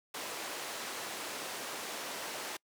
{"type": "band-pass noise", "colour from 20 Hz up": "pink", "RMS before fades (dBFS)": -41, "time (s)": [0.14, 2.57], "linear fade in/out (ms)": 5, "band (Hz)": [420, 12000], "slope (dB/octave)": 12, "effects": ["noise-tail reverb RT60 0.1 s tail -26 dB re dry"]}